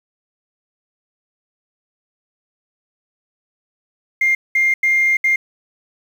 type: tone bursts at uneven times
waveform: sine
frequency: 2112 Hz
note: C7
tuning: 16 cents sharp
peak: -11 dBFS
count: 4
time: 4.21-4.35 / 4.55-4.74 / 4.83-5.17 / 5.24-5.36 s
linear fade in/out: 5 ms
effects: tanh soft clip ceiling -8 dBFS + 7-bit